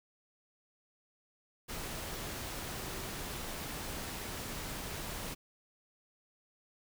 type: tone in noise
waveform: sine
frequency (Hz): 380.9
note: G4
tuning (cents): -50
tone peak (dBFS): -51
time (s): 2.77-3.17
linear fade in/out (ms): 20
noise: pink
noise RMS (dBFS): -41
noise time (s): 1.68-5.35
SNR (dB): -13
effects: none